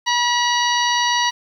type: harmonic tone with a mistuned harmonic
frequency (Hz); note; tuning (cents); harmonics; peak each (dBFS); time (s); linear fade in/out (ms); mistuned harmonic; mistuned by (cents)
966; B5; -39; 1 / 2 / 3 / 4 / 5 / 6; -19 / -22 / -24 / -25 / -26 / -27; 0.06-1.31; 20; 5; -93
effects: 8-bit